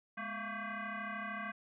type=tone with frequency modulation; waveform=sine; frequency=209.4 Hz; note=G#3; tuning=15 cents sharp; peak=-38 dBFS; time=0.17-1.52 s; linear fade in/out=10 ms; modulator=452 Hz; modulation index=4.2; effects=none